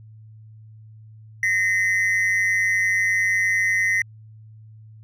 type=ring-modulated tone; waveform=triangle; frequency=1949 Hz; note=B6; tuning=23 cents flat; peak=-13 dBFS; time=1.43-4.02 s; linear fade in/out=2 ms; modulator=95.8 Hz; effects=added 109 Hz sine -42 dBFS peak until 5.03 s